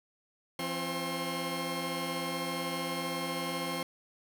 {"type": "tone cluster", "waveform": "15% pulse", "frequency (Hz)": [171, 264.4, 1070], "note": ["F3", "C4", "C6"], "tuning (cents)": [-36, 18, 38], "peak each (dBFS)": -31, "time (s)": [0.59, 3.83], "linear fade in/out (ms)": 2, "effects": []}